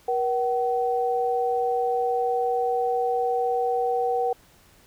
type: tone pair together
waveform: sine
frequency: 478.3 / 759.3 Hz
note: A#4 / F#5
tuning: +44 / +45 cents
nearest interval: minor sixth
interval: 801 cents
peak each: -24 dBFS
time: 0.08-4.33 s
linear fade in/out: 5 ms
effects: pink hiss -56 dBFS RMS until 4.86 s